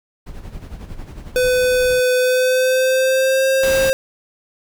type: noise with tremolo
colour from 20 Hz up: brown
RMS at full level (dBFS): -30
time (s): 0.26-2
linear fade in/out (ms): 10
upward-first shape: sine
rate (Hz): 11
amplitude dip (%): 60
type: tone with pitch glide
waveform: square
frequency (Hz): 503 to 532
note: B4 to C5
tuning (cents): +32 to +29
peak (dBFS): -14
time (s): 1.36-3.93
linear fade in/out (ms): 0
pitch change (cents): +97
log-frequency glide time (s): 2.15-3.46
type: noise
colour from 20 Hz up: pink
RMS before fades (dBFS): -26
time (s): 3.63-3.9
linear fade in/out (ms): 2
effects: none